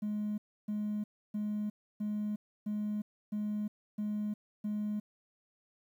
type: tone bursts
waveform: triangle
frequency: 210 Hz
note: G#3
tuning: 19 cents sharp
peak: -29 dBFS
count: 8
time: 0.02-5 s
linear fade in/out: 10 ms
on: 360 ms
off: 300 ms
effects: tanh soft clip ceiling -28 dBFS + 11-bit